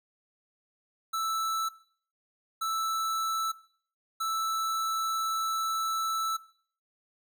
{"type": "tone bursts at uneven times", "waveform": "square", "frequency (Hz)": 1318.5, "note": "E6", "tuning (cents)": 0, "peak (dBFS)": -29, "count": 3, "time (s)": [[1.13, 1.69], [2.61, 3.52], [4.2, 6.37]], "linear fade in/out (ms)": 10, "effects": ["noise-tail reverb RT60 0.5 s tail -18 dB re dry"]}